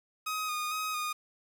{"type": "tone with vibrato", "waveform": "sawtooth", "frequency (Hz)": 1244.5, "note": "D#6", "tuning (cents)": 0, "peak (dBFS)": -28, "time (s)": [0.26, 1.13], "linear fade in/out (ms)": 10, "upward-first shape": "square", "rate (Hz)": 2.2, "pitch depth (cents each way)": 23, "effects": ["9-bit"]}